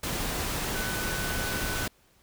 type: tone in noise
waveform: sine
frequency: 1500 Hz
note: F#6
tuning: 23 cents sharp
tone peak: -35 dBFS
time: 0.75-1.86 s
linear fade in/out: 5 ms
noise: pink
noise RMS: -31 dBFS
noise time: 0.03-1.88 s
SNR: -7 dB
effects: pink hiss -63 dBFS RMS until 2.22 s